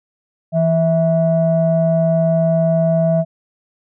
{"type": "tone pair together", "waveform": "sine", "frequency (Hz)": [164.81, 653.2], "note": ["E3", "E5"], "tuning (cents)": [0, -16], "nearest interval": "2 octaves", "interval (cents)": 2384, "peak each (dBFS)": -14, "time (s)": [0.52, 3.25], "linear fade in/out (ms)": 50, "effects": ["tanh soft clip ceiling -5 dBFS"]}